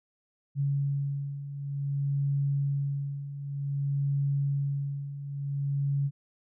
sine beating tone pair, 140 / 140.54 Hz, C#3 / C#3, +18 / +24 cents, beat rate 0.54 Hz, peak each -33 / -28 dBFS, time 0.55-6.11 s, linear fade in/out 50 ms, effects none

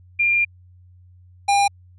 sine / square tone pair in turn, 2396 / 804 Hz, D7 / G5, +34 / +44 cents, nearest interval octave + perfect fifth, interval 1890 cents, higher first, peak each -15 dBFS, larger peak neither, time 0.19-0.45 / 1.48-1.68 s, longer first, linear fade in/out 10 ms, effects added 90 Hz sine -46 dBFS peak until 1.98 s + resampled to 24000 Hz

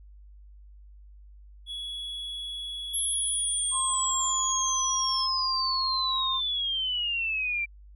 triangle tone with pitch glide, 3370 to 3287 Hz, G#7 to G#7, +25 to -19 cents, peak -32 dBFS, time 1.66-5.28 s, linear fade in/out 50 ms, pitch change -44 cents, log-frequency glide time 2.84-4.9 s
sine exponential sweep, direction down, 11280 to 2336 Hz, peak -26 dBFS, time 2.93-7.66 s, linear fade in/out 20 ms
sine tone, 1051 Hz, C6, 7 cents sharp, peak -29 dBFS, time 3.71-6.41 s, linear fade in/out 50 ms
effects added 50 Hz sine -47 dBFS peak until 7.95 s

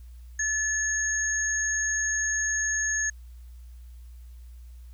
sine tone pair together, 1734 / 6547 Hz, A6 / G#8, -26 / -26 cents, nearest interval octave + major seventh, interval 2300 cents, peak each -27 dBFS, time 0.39-3.1 s, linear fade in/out 5 ms, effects added 60 Hz sine -42 dBFS peak until 4.93 s + white hiss -65 dBFS RMS until 4.93 s

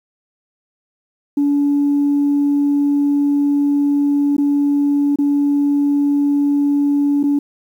sine tone with dropouts, 286.2 Hz, D4, 45 cents flat, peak -11 dBFS, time 1.37-7.39 s, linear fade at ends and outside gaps 5 ms, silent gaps 4.367-4.381 / 5.159-5.186 / 7.231-7.237 s, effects tanh soft clip ceiling -9 dBFS + 8-bit

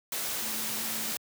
sine tone in noise, 220 Hz, A3, in tune, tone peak -44 dBFS, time 0.42-1.12 s, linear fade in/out 2 ms, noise white, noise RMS -33 dBFS, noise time 0.12-1.17 s, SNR -14 dB, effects high-pass 100 Hz 12 dB/octave

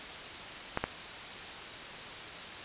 clicks, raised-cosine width 0.5 ms, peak -14 dBFS, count 2, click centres 0.774 / 0.84 s, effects white hiss -42 dBFS RMS until 2.64 s + resampled to 8000 Hz

